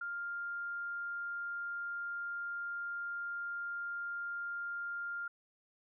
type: tone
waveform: sine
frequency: 1400 Hz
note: F6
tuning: 4 cents sharp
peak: -37 dBFS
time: 0.01-5.28 s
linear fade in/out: 5 ms
effects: none